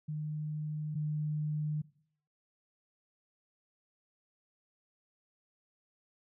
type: tone pair in turn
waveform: sine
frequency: 152.2 / 151.45 Hz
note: D#3 / D#3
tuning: -38 / -46 cents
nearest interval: unison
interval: 8 cents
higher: first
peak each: -34 / -31 dBFS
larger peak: second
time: 0.08-0.95 / 0.95-1.82 s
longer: neither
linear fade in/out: 10 ms
effects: noise-tail reverb RT60 0.6 s tail -20 dB re dry

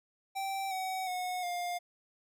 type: tone with pitch steps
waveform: square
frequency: 778 / 753.2 / 729.3 / 706 Hz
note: G5 / F#5 / F#5 / F5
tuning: -13 / +31 / -25 / +19 cents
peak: -34 dBFS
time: 0.35-1.79 s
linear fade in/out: 20 ms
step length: 360 ms
effects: none

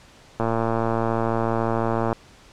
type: click train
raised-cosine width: 1 ms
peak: -9 dBFS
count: 198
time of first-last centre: 0.4-2.128 s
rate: 114 Hz
effects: pink hiss -50 dBFS RMS until 2.52 s + low-pass 7000 Hz 12 dB/octave

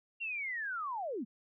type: linear sweep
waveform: sine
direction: down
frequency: 2782 to 185 Hz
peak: -35 dBFS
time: 0.2-1.25 s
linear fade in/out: 20 ms
effects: none

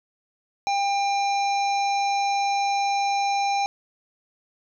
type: harmonic tone with a mistuned harmonic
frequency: 799 Hz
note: G5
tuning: 33 cents sharp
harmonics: 1 / 3 / 5 / 7 / 8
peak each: -21 / -31 / -35 / -38 / -39 dBFS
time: 0.67-3.66 s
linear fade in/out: 0 ms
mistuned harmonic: 7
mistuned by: -56 cents
effects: none

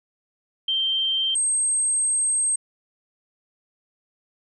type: tone pair in turn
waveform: sine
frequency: 3142 / 8388 Hz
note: G7 / C9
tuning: +3 / +3 cents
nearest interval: octave + perfect fourth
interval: 1700 cents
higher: second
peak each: -20 / -19 dBFS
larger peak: second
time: 0.68-1.35 / 1.35-2.56 s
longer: second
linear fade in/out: 5 ms
effects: none

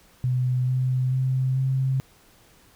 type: tone with pitch steps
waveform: sine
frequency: 126.4 / 128.39 / 130.4 / 132.45 Hz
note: B2 / C3 / C3 / C3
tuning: +41 / -32 / -5 / +22 cents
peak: -20 dBFS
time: 0.24-2 s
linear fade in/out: 0 ms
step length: 440 ms
effects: pink hiss -56 dBFS RMS until 2.75 s

